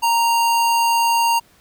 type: tone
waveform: square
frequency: 929 Hz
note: A#5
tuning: 6 cents flat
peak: -15 dBFS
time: 0.02-1.4 s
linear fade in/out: 20 ms
effects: pink hiss -54 dBFS RMS until 1.6 s